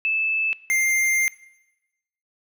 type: tone pair in turn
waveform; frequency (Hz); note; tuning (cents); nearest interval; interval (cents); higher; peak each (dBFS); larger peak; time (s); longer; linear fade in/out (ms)
sine / square; 2624 / 2102; E7 / C7; -9 / +7; major third; 384; first; -19; neither; 0.05-0.53 / 0.7-1.28; second; 0
effects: noise-tail reverb RT60 1.0 s tail -19 dB re dry